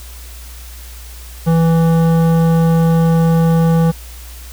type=tone with hard clipping; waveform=sine; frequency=164.81 Hz; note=E3; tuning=in tune; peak=-11 dBFS; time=1.46-3.92 s; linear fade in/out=20 ms; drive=13 dB; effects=added 60 Hz sine -31 dBFS peak until 4.52 s + white hiss -38 dBFS RMS until 4.52 s